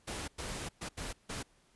pink noise bursts at uneven times, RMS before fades -40 dBFS, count 5, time 0.07-0.28 / 0.38-0.69 / 0.81-0.89 / 0.97-1.13 / 1.29-1.43 s, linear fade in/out 10 ms, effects pink hiss -68 dBFS RMS until 1.75 s + resampled to 24000 Hz

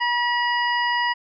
harmonic tone with a mistuned harmonic, 964 Hz, B5, 42 cents flat, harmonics 1 / 2 / 3 / 5, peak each -22 / -23 / -29 / -34 dBFS, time 0-1.14 s, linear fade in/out 20 ms, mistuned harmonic 5, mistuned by +27 cents, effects none

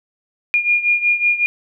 sine beating tone pair, 2421 / 2426.4 Hz, D#7 / D#7, -48 / -44 cents, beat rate 5.4 Hz, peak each -15 / -19 dBFS, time 0.54-1.46 s, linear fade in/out 0 ms, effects none

